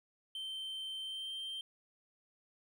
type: tone with pitch glide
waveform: triangle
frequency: 3112 to 3145 Hz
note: G7 to G7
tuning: -13 to +5 cents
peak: -38 dBFS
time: 0.35-1.61 s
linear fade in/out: 2 ms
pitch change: +18 cents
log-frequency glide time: 1.02-1.33 s
effects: none